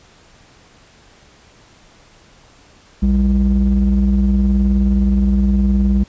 triangle ring-modulated tone, 69.3 Hz, C#2, in tune, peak -6 dBFS, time 3.02-6.04 s, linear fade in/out 10 ms, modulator 129 Hz, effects pink hiss -48 dBFS RMS until 6.08 s + resampled to 16000 Hz

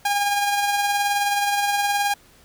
sawtooth tone with tremolo, 812 Hz, G#5, 39 cents flat, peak -14 dBFS, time 0.05-2.14 s, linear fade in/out 5 ms, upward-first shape sine, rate 19 Hz, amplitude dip 35%, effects pink hiss -53 dBFS RMS until 2.44 s

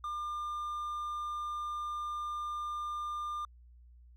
triangle tone, 1200 Hz, D6, 37 cents sharp, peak -33 dBFS, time 0.04-3.45 s, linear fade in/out 2 ms, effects added 60 Hz sine -54 dBFS peak until 4.16 s

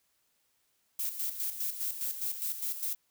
violet noise with tremolo, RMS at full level -33 dBFS, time 0.99-2.95 s, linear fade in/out 5 ms, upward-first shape square, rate 4.9 Hz, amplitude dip 60%, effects white hiss -74 dBFS RMS until 3.1 s

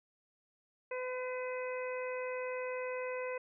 harmonic tone, 506 Hz, B4, 42 cents sharp, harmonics 1 / 2 / 3 / 4 / 5, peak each -37 / -45 / -49 / -47 / -47 dBFS, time 0.91-3.38 s, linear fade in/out 5 ms, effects none

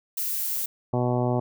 violet noise, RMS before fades -28 dBFS, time 0.17-0.66 s, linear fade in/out 5 ms
harmonic tone, 123.3 Hz, B2, 2 cents flat, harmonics 1 / 2 / 3 / 4 / 5 / 6 / 7 / 8 / 9, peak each -25 / -28 / -29 / -33 / -30 / -33 / -34 / -42 / -41 dBFS, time 0.93-1.4 s, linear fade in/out 5 ms
effects none

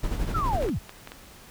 brown noise with tremolo, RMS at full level -26 dBFS, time 0.03-0.7 s, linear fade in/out 5 ms, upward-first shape sine, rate 12 Hz, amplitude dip 50%
sine linear sweep, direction down, 1396.9 to 38.89 Hz, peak -25 dBFS, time 0.34-0.79 s, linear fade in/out 10 ms
clicks, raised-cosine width 0.3 ms, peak -23 dBFS, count 5, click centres 0.625 / 0.688 / 0.894 / 1.074 / 1.119 s
effects pink hiss -49 dBFS RMS until 1.5 s

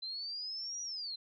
sine linear two-way sweep, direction up then down, 4037 to 5830 to 4037 Hz, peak -38 dBFS, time 0.02-1.16 s, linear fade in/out 10 ms, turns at 0.82 s, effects none

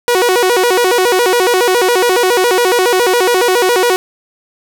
sawtooth tone with vibrato, 422.6 Hz, G#4, 30 cents sharp, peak -5 dBFS, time 0.08-3.96 s, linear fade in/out 0 ms, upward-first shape square, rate 7.2 Hz, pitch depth 230 cents each way, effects none

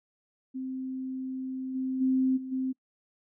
sine tone with level steps, 260.8 Hz, C4, 5 cents flat, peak -32 / -28 / -22 / -35 / -27 dBFS, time 0.54-2.73 s, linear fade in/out 20 ms, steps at 1.74 / 2 / 2.36 / 2.51 s, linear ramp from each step 20 ms, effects noise-tail reverb RT60 0.1 s tail -25 dB re dry

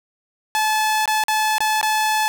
sawtooth tone with dropouts, 864 Hz, A5, 32 cents flat, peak -13 dBFS, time 0.55-2.28 s, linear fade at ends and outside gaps 0 ms, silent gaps 1.057-1.077 / 1.238-1.283 / 1.582-1.605 / 1.813-1.829 s, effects none

